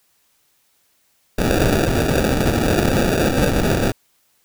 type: noise with sample-and-hold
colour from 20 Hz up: white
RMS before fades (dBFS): -17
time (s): 1.38-3.92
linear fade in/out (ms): 2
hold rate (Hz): 1050
effects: white hiss -62 dBFS RMS until 4.44 s